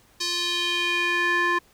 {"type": "tone with band-pass filter sweep", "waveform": "square", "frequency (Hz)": 349.2, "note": "F4", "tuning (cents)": 0, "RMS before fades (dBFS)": -24, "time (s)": [0.2, 1.59], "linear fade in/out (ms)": 10, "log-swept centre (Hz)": [4900, 1400], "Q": 2.6, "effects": ["pink hiss -58 dBFS RMS until 1.73 s"]}